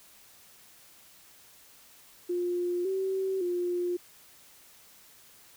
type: tone with pitch steps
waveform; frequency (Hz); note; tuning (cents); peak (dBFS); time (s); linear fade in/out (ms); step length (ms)
sine; 353.3 / 382.3 / 353.7; F4 / G4 / F4; +20 / -43 / +22; -27; 2.29-3.97; 10; 560
effects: white hiss -56 dBFS RMS until 5.56 s